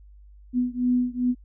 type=beating tone pair; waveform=sine; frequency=246.9 / 249.4 Hz; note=B3 / B3; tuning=0 / +17 cents; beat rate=2.5 Hz; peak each=-23 / -24 dBFS; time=0.53-1.35 s; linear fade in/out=50 ms; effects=added 50 Hz sine -46 dBFS peak until 1.44 s